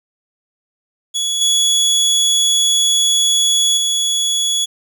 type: tone with level steps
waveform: 25% pulse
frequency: 3380 Hz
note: G#7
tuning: 30 cents sharp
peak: -13 / -8 / -11 dBFS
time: 1.14-4.66 s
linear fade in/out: 20 ms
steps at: 1.41 / 3.77 s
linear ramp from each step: 5 ms
effects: none